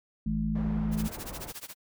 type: harmonic tone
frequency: 53.7 Hz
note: A1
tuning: 41 cents flat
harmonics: 1 / 3 / 4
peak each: -33 / -32 / -29 dBFS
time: 0.26-1.08 s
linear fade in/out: 5 ms
type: low-pass noise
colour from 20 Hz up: pink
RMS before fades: -42 dBFS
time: 0.55-1.52 s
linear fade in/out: 5 ms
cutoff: 1200 Hz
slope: 12 dB/octave
type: noise with tremolo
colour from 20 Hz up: white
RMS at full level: -39 dBFS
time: 0.91-1.75 s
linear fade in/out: 50 ms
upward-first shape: sine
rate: 14 Hz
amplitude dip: 95%
effects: none